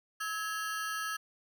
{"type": "ring-modulated tone", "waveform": "40% pulse", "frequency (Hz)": 1480, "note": "F#6", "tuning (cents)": 0, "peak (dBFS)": -30, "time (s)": [0.2, 1.17], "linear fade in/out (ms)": 10, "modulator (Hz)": 186, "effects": []}